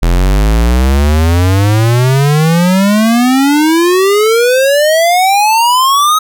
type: exponential sweep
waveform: square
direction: up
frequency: 41.2 to 1278 Hz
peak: -7 dBFS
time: 0.02-6.19 s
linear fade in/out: 10 ms
effects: none